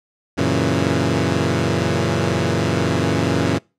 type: chord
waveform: 15% pulse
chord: F# dominant seventh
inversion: none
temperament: equal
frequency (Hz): 92.5 / 116.54 / 138.59 / 164.81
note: F#2 / A#2 / C#3 / E3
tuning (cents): 0 / 0 / 0 / 0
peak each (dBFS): -16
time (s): 0.37-3.59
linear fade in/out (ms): 20
effects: noise-tail reverb RT60 0.3 s tail -26 dB re dry + low-pass 7000 Hz 12 dB/octave